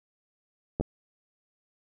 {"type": "clicks", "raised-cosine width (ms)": 2, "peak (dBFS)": -15, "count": 2, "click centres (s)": [0.799, 0.81], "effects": []}